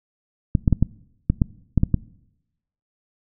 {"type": "clicks", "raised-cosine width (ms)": 5, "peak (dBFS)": -4, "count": 9, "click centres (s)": [0.552, 0.678, 0.727, 0.826, 1.3, 1.418, 1.777, 1.834, 1.943], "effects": ["noise-tail reverb RT60 0.9 s tail -22 dB re dry"]}